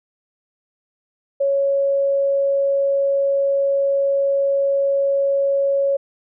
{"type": "tone", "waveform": "sine", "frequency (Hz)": 554.4, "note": "C#5", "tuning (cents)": 0, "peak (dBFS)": -15, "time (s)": [1.4, 5.97], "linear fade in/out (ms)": 10, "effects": []}